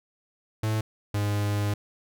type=tone pair in turn; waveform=45% pulse; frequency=108.8 / 103.03 Hz; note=A2 / G#2; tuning=-19 / -13 cents; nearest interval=minor second; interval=94 cents; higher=first; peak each=-24 dBFS; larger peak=neither; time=0.63-0.81 / 1.14-1.74 s; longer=second; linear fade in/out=5 ms; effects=none